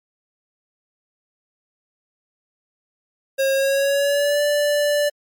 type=tone with pitch glide; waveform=square; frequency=540 to 585.5 Hz; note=C#5 to D5; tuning=-45 to -5 cents; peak=-17 dBFS; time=3.38-5.1 s; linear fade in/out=20 ms; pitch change=+140 cents; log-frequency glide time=3.54-4.42 s; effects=MP3 96 kbps